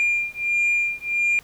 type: beating tone pair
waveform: sine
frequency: 2400 / 2401.5 Hz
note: D7 / D7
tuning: +37 / +38 cents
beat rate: 1.5 Hz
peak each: -21 dBFS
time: 0-1.39 s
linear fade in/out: 0 ms
effects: tanh soft clip ceiling -15 dBFS + pink hiss -51 dBFS RMS until 1.43 s